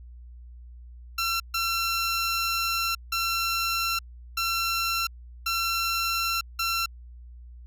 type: tone bursts at uneven times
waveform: 15% pulse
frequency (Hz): 1355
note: E6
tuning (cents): +47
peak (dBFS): -18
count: 6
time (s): 1.18-1.4 / 1.54-2.95 / 3.12-3.99 / 4.37-5.07 / 5.46-6.41 / 6.59-6.86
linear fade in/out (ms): 5
effects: added 60 Hz sine -42 dBFS peak until 7.66 s